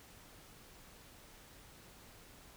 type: silence
effects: pink hiss -58 dBFS RMS until 2.56 s